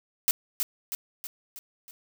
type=noise with echo; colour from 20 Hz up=blue; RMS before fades=-22 dBFS; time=0.28-0.31 s; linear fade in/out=0 ms; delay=320 ms; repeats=5; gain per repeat=-5 dB; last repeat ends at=1.91 s; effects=none